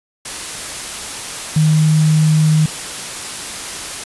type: tone in noise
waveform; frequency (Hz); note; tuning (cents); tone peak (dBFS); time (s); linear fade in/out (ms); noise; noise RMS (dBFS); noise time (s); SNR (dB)
sine; 155.56; D#3; 0; -9; 1.56-2.66; 5; white; -26; 0.25-4.04; +14
effects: resampled to 24000 Hz